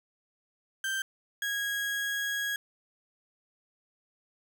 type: tone pair in turn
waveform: 35% pulse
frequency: 1568 / 1649.9 Hz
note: G6 / G#6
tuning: 0 / -12 cents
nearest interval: minor second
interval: 88 cents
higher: second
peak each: -28 dBFS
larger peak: neither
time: 0.84-1.02 / 1.42-2.56 s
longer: second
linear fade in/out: 2 ms
effects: none